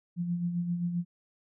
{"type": "tone with tremolo", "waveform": "sine", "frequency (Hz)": 173.9, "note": "F3", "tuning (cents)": -7, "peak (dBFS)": -26, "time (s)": [0.16, 1.05], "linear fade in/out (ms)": 50, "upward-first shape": "sine", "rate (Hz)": 7.6, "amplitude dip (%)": 50, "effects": []}